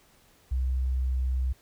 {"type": "tone", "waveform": "sine", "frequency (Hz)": 64.2, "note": "C2", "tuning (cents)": -32, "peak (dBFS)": -24, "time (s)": [0.51, 1.53], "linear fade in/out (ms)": 10, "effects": ["pink hiss -61 dBFS RMS until 1.61 s"]}